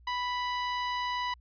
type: tone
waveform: sawtooth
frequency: 987.8 Hz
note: B5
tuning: in tune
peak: -26 dBFS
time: 0.07-1.34 s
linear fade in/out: 5 ms
effects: added 60 Hz sine -54 dBFS peak until 1.4 s + resampled to 11025 Hz